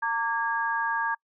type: tone cluster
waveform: sine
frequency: 914 / 1161 / 1636 Hz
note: A#5 / D6 / G#6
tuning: -34 / -20 / -26 cents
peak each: -28 / -32 / -28 dBFS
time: 0.02-1.15 s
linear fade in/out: 10 ms
effects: noise-tail reverb RT60 0.1 s tail -26 dB re dry